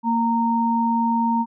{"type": "tone pair together", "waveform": "sine", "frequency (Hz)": [231.2, 924.2], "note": ["A#3", "A#5"], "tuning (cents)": [-14, -15], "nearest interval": "2 octaves", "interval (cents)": 2399, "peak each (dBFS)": -20, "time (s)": [0.03, 1.46], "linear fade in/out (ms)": 50, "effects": []}